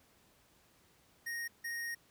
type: tone bursts at uneven times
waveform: square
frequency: 1864.7 Hz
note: A#6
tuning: in tune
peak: -38 dBFS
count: 2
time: 1.26-1.48 / 1.64-1.95 s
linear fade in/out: 10 ms
effects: pink hiss -67 dBFS RMS until 2.1 s + high-pass 60 Hz 12 dB/octave